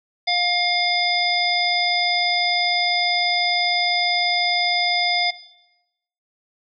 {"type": "harmonic tone", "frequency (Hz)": 709, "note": "F5", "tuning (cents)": 26, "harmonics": [1, 3, 5, 7], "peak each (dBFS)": [-23, -23, -23, -23], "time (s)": [0.27, 5.31], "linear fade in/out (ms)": 10, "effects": ["noise-tail reverb RT60 0.9 s tail -18 dB re dry"]}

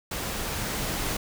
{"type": "noise with level ramp", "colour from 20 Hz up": "pink", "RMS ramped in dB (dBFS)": [-32, -29], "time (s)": [0.11, 1.17], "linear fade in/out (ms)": 5, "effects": []}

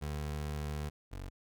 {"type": "tone pair in turn", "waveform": "25% pulse", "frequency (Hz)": [74.4, 47.03], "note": ["D2", "F#1"], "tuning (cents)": [23, 29], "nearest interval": "minor sixth", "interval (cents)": 794, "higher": "first", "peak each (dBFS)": [-32, -37], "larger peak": "first", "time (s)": [[0.01, 0.9], [1.11, 1.3]], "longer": "first", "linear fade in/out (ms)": 20, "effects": []}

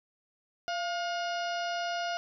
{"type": "harmonic tone with a mistuned harmonic", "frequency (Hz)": 715, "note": "F5", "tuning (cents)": 41, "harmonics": [1, 2, 3, 4, 5, 6, 7, 8], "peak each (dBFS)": [-32, -37, -47, -41, -50, -48, -45, -49], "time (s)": [0.68, 2.17], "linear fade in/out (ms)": 0, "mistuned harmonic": 1, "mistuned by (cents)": -63, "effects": []}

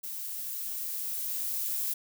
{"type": "noise with level ramp", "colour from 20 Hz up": "violet", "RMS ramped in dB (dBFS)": [-38, -31], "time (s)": [0.03, 1.94], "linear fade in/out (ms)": 10, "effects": []}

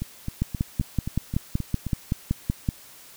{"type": "two click trains", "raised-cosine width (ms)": 5, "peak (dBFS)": [-16, -10], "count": [8, 13], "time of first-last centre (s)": [[0.02, 1.867], [0.42, 2.688]], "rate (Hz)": [3.79, 5.29], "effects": ["white hiss -48 dBFS RMS until 3.16 s"]}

